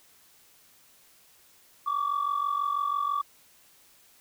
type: tone pair together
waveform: sine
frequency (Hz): 1128.6 / 1174.7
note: C#6 / D6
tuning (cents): +31 / 0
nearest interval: minor second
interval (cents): 69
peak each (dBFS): -27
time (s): 1.86-3.22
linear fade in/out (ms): 10
effects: tanh soft clip ceiling -21 dBFS + white hiss -59 dBFS RMS until 4.2 s